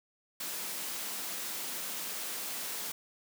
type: high-pass noise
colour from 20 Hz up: white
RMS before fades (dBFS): -38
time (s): 0.4-2.92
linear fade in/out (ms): 5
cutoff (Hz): 150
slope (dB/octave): 48
effects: none